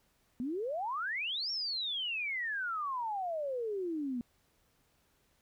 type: exponential two-way sweep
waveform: sine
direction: up then down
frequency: 233.9 to 5588 to 233.9 Hz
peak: -33 dBFS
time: 0.4-4.21 s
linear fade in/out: 0 ms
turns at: 1.51 s
effects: pink hiss -72 dBFS RMS until 5.41 s